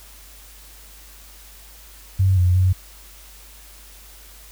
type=tone with pitch steps; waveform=sine; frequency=95 / 89.6 / 92.6 Hz; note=F#2 / F2 / F#2; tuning=+46 / +45 / +2 cents; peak=-13 dBFS; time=2.19-2.73 s; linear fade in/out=10 ms; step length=180 ms; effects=added 50 Hz sine -45 dBFS peak until 4.51 s + white hiss -46 dBFS RMS until 4.51 s